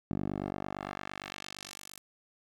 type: tone with band-pass filter sweep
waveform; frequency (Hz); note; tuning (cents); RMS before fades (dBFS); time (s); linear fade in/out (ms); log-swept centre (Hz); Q
10% pulse; 48.76; G1; -8; -39; 0.11-1.98; 0; 230 to 11000; 0.88
effects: none